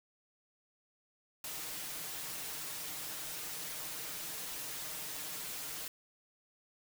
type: noise with comb filter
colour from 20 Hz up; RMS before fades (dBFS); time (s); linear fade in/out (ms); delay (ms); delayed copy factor
white; -42; 1.44-5.88; 2; 6.5; +0.7
effects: none